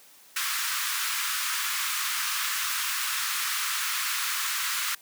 pink high-pass noise, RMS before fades -29 dBFS, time 0.36-4.95 s, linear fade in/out 5 ms, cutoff 1100 Hz, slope 48 dB/octave, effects white hiss -54 dBFS RMS until 5.01 s + high-pass 200 Hz 12 dB/octave

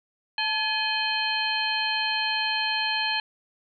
sine tone cluster, 876 / 1703 / 2512 / 3111 / 4194 Hz, A5 / G#6 / D#7 / G7 / C8, -8 / +43 / +16 / -14 / +3 cents, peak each -30 dBFS, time 0.38-3.2 s, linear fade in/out 2 ms, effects none

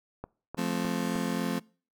click train, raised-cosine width 1 ms, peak -23 dBFS, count 4, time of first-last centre 0.24-1.157 s, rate 3.27 Hz
35% pulse chord, F major, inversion none, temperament just, 174.61 / 218.3 / 261.9 Hz, F3 / A3 / C4, 0 / -13 / +2 cents, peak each -31 / -31 / -31 dBFS, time 0.57-1.6 s, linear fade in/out 20 ms
effects noise-tail reverb RT60 0.4 s tail -24 dB re dry

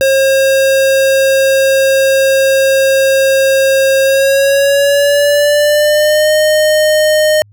square tone with pitch glide, 538 to 614.4 Hz, C5 to D#5, +48 to -22 cents, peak -8 dBFS, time 0.01-7.42 s, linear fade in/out 0 ms, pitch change +230 cents, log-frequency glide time 4.03-6.32 s, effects added 103 Hz sine -41 dBFS peak until 7.52 s

